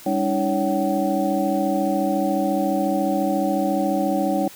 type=tone cluster; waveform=sine; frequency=199.8 / 285.6 / 319.8 / 559 / 761 Hz; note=G3 / D4 / D#4 / C#5 / F#5; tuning=+33 / -48 / +48 / +14 / +48 cents; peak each=-25 dBFS; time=0.06-4.48 s; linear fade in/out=5 ms; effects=white hiss -43 dBFS RMS until 4.55 s